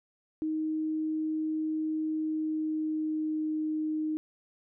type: tone with pitch glide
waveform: sine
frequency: 312.8 to 310.1 Hz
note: D#4 to D#4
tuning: +9 to -6 cents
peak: -28 dBFS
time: 0.42-4.17 s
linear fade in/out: 0 ms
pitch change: -15 cents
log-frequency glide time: 2.11-3.51 s
effects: none